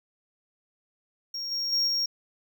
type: tone with level steps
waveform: triangle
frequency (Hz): 5570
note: F8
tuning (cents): -5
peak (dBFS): -30 / -26 / -21 / -23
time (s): 1.34-2.06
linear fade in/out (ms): 5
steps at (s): 1.51 / 1.72 / 1.87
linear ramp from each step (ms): 10
effects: none